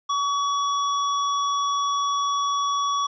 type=tone; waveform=square; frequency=1132 Hz; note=C#6; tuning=36 cents sharp; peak=-22 dBFS; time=0.09-3.07 s; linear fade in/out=10 ms; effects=resampled to 16000 Hz + 10-bit